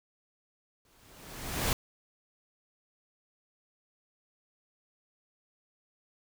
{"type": "noise with exponential growth", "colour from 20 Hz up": "pink", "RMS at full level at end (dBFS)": -27, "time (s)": [0.85, 1.73], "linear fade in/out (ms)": 1, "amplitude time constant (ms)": 190, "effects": []}